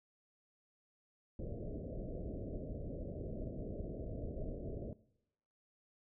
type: low-pass noise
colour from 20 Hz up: pink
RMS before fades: -43 dBFS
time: 1.39-4.93 s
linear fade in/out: 2 ms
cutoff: 650 Hz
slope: 96 dB/octave
effects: noise-tail reverb RT60 0.9 s tail -22 dB re dry